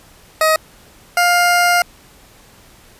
20% pulse tone pair in turn, 631 / 704.4 Hz, D#5 / F5, +24 / +15 cents, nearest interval major second, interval 191 cents, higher second, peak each -6 dBFS, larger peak neither, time 0.41-0.56 / 1.17-1.82 s, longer second, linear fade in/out 2 ms, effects pink hiss -46 dBFS RMS until 2.99 s + resampled to 32000 Hz

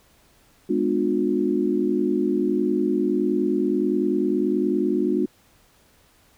sine chord, G# diminished seventh, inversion none, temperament just, 207.7 / 249.2 / 299 / 358.8 Hz, G#3 / B3 / D4 / F4, 0 / +16 / +31 / +47 cents, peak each -26 / -26 / -24 / -23 dBFS, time 0.69-5.26 s, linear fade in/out 10 ms, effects pink hiss -58 dBFS RMS until 6.37 s

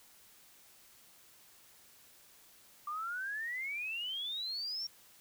sine exponential sweep, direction up, 1171 to 5588 Hz, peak -36 dBFS, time 2.87-4.87 s, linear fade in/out 5 ms, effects white hiss -61 dBFS RMS until 5.2 s

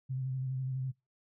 sine tone with vibrato, 130.81 Hz, C3, in tune, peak -32 dBFS, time 0.09-0.92 s, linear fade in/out 20 ms, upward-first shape square, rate 12 Hz, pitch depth 25 cents each way, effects noise-tail reverb RT60 0.2 s tail -22 dB re dry

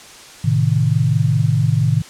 sine chord, A diminished, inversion none, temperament equal, 110 / 130.81 / 155.56 Hz, A2 / C3 / Eb3, 0 / 0 / 0 cents, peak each -17 dBFS, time 0.44-2.02 s, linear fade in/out 10 ms, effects white hiss -39 dBFS RMS until 2.09 s + low-pass 8000 Hz 12 dB/octave

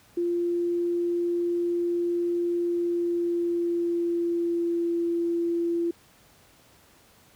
sine tone with pitch glide, 346.4 to 340.3 Hz, F4 to F4, -14 to -45 cents, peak -23 dBFS, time 0.17-5.91 s, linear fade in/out 5 ms, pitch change -31 cents, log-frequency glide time 2.54-4.96 s, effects pink hiss -57 dBFS RMS until 7.35 s + high-pass 60 Hz 12 dB/octave

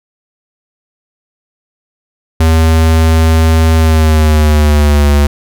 square tone with pitch glide, 80.6 to 72.22 Hz, E2 to D2, -38 to -28 cents, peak -6 dBFS, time 2.4-5.27 s, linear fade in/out 5 ms, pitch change -190 cents, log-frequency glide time 3.76-5.1 s, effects none

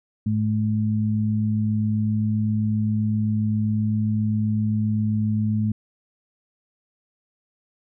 sine tone pair together, 107 / 214.6 Hz, A2 / A3, -48 / -43 cents, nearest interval octave, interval 1205 cents, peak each -22 dBFS, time 0.26-5.72 s, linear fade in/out 5 ms, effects none

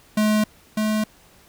square tone pair in turn, 213.5 / 215.1 Hz, G#3 / A3, +48 / -39 cents, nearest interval unison, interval 13 cents, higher second, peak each -17 / -20 dBFS, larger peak first, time 0.17-0.44 / 0.77-1.04 s, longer neither, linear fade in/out 5 ms, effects pink hiss -53 dBFS RMS until 1.48 s

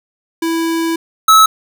square tone pair in turn, 329.6 / 1297.2 Hz, E4 / E6, 0 / -28 cents, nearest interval 2 octaves, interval 2372 cents, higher second, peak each -15 / -5 dBFS, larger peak second, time 0.42-0.96 / 1.28-1.46 s, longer first, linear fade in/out 5 ms, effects none

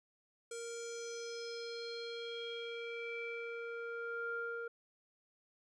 square tone with low-pass filter sweep, 466.2 Hz, A#4, in tune, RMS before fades -43 dBFS, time 0.51-4.68 s, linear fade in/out 5 ms, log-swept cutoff 8000 to 1200 Hz, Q 5.2, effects none

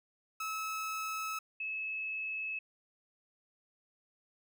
30% pulse / sine tone pair in turn, 1296 / 2592 Hz, E6 / E7, -30 / -30 cents, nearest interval octave, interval 1200 cents, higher second, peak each -33 / -35 dBFS, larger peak first, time 0.4-1.39 / 1.6-2.59 s, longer neither, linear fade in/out 5 ms, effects none

